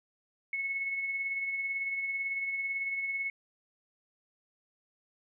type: tone with tremolo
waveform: sine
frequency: 2196 Hz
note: C#7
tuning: 17 cents flat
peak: -29 dBFS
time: 0.53-3.3 s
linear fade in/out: 2 ms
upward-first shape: triangle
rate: 18 Hz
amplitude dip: 45%
effects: none